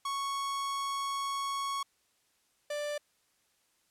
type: tone pair in turn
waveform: 45% pulse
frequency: 1107 / 589.1 Hz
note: C#6 / D5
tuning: -3 / +5 cents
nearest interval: major seventh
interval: 1092 cents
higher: first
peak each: -32 / -33 dBFS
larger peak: first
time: 0.05-1.83 / 2.7-2.98 s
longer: first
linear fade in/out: 5 ms
effects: white hiss -72 dBFS RMS until 3.9 s + low-pass 11000 Hz 12 dB/octave